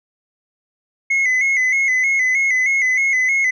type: tone with vibrato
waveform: sine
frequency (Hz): 2093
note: C7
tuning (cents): 0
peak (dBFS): -11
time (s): 1.1-3.51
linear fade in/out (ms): 10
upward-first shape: square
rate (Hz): 3.2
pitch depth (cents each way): 61
effects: tanh soft clip ceiling -13 dBFS